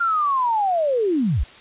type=linear sweep; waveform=sine; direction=down; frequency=1407 to 38.37 Hz; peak=-17 dBFS; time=0-1.44 s; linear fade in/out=10 ms; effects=white hiss -44 dBFS RMS until 1.6 s + resampled to 8000 Hz